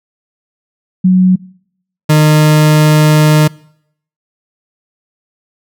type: tone pair in turn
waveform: sine / 40% pulse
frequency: 184.7 / 152.87 Hz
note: F#3 / D#3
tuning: -3 / -30 cents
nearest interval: minor third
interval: 327 cents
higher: first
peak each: -4 dBFS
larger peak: neither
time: 1.04-1.36 / 2.09-3.48 s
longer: second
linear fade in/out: 10 ms
effects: noise-tail reverb RT60 0.7 s tail -24 dB re dry